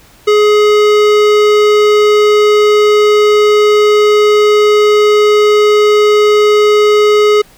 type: tone with hard clipping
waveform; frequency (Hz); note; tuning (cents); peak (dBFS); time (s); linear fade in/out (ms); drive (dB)
sine; 420; G#4; +19; -7; 0.27-7.42; 10; 18
effects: pink hiss -43 dBFS RMS until 7.57 s